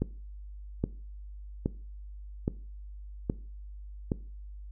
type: click train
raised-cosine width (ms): 3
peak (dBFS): -14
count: 6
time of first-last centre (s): 0.02-4.118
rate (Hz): 1.22
effects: noise-tail reverb RT60 0.4 s tail -19 dB re dry + added 50 Hz sine -41 dBFS peak until 4.71 s